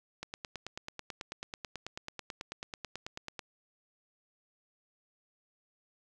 click train, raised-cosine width 0.2 ms, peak -22 dBFS, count 30, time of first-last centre 0.23-3.392 s, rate 9.17 Hz, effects none

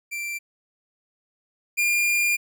45% pulse tone pair in turn, 2354 / 2406 Hz, D7 / D7, +3 / +41 cents, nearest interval unison, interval 38 cents, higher second, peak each -28 / -19 dBFS, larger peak second, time 0.11-0.39 / 1.77-2.37 s, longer second, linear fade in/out 20 ms, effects none

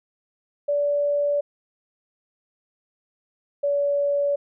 sine tone pair in turn, 578 / 570.7 Hz, D5 / D5, -28 / -50 cents, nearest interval unison, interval 22 cents, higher first, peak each -19 dBFS, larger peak neither, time 0.68-1.41 / 3.63-4.36 s, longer neither, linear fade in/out 10 ms, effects none

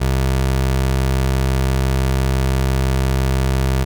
25% pulse tone, 65.9 Hz, C2, 13 cents sharp, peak -11 dBFS, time 0-3.85 s, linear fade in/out 20 ms, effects none

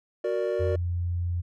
triangle chord, Gb augmented, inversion none, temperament equal, 370 / 466.2 / 587.3 Hz, Gb4 / Bb4 / D5, 0 / 0 / 0 cents, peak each -27 dBFS, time 0.24-0.76 s, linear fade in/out 5 ms
sine tone, 87.31 Hz, F2, in tune, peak -25 dBFS, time 0.59-1.42 s, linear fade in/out 20 ms
effects tanh soft clip ceiling -12 dBFS

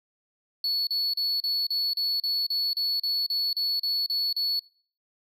triangle tone bursts, 4413 Hz, C#8, 9 cents flat, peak -23 dBFS, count 15, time 0.64-4.594 s, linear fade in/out 2 ms, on 230 ms, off 36 ms, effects noise-tail reverb RT60 0.5 s tail -22 dB re dry

